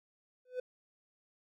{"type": "tone with exponential growth", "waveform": "triangle", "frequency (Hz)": 503, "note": "B4", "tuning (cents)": 32, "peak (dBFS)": -29, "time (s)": [0.45, 0.6], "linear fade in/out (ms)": 5, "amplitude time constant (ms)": 32, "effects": []}